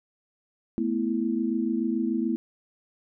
sine chord, A suspended second, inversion none, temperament equal, 220 / 246.9 / 329.6 Hz, A3 / B3 / E4, 0 / 0 / 0 cents, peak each -28 dBFS, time 0.78-2.36 s, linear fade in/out 0 ms, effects none

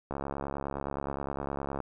click train, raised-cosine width 1 ms, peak -20 dBFS, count 119, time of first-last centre 0.11-1.803 s, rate 69.7 Hz, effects none

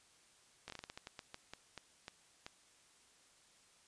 slowing click train, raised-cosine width 0.2 ms, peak -29 dBFS, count 15, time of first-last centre 0.68-2.465 s, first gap 19 ms, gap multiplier 1.26, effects white hiss -67 dBFS RMS until 3.87 s + resampled to 22050 Hz

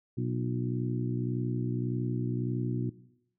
harmonic tone with a mistuned harmonic, 61.74 Hz, B1, in tune, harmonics 2 / 3 / 4 / 5 / 6, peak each -31 / -37 / -36 / -39 / -39 dBFS, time 0.17-2.9 s, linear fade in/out 10 ms, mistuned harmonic 6, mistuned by -52 cents, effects noise-tail reverb RT60 0.8 s tail -18 dB re dry

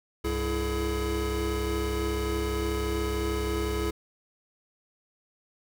square tone cluster, 67.2 / 100.7 / 332.7 / 424.3 Hz, C2 / G2 / E4 / G#4, +47 / +47 / +16 / +37 cents, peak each -31 / -40 / -34 / -32 dBFS, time 0.24-3.91 s, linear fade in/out 10 ms, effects none

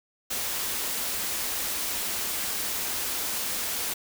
white band-stop noise, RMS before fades -30 dBFS, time 0.3-3.94 s, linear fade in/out 10 ms, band 110 to 170 Hz, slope 96 dB/octave, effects none

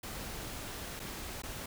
pink noise with dropouts, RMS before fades -42 dBFS, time 0.03-1.66 s, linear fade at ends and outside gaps 5 ms, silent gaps 0.995-0.999 / 1.421-1.434 s, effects none

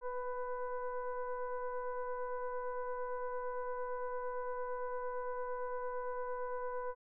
sine tone with frequency modulation, 495.6 Hz, B4, 6 cents sharp, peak -36 dBFS, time 0.01-6.95 s, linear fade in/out 50 ms, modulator 500 Hz, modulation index 1.2, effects none

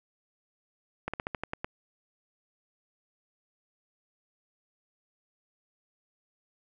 slowing click train, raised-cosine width 0.5 ms, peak -17 dBFS, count 8, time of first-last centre 1.08-1.645 s, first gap 56 ms, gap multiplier 1.12, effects none

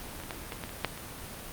clicks, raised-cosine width 0.3 ms, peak -27 / -26 / -19 / -20 / -20 / -25 / -10 / -25 dBFS, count 8, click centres 0.201 / 0.236 / 0.308 / 0.522 / 0.638 / 0.693 / 0.847 / 0.976 s, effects pink hiss -42 dBFS RMS until 1.52 s + Opus 32 kbps

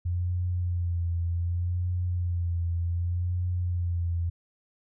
sine tone with vibrato, 87.31 Hz, F2, in tune, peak -25 dBFS, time 0.05-4.3 s, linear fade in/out 10 ms, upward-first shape sine, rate 0.66 Hz, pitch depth 42 cents each way, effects none

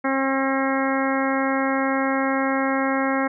harmonic tone, 268.9 Hz, C4, 47 cents sharp, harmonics 1 / 2 / 3 / 4 / 5 / 6 / 7 / 8, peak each -23 / -26 / -28 / -29 / -30 / -31 / -31 / -32 dBFS, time 0.04-3.28 s, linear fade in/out 10 ms, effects none

